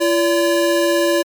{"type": "tone pair together", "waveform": "square", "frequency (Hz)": [340.7, 573], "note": ["F4", "D5"], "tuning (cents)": [-43, -43], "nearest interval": "major sixth", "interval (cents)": 900, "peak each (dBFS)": -17, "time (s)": [0, 1.23], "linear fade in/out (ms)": 20, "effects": ["MP3 96 kbps"]}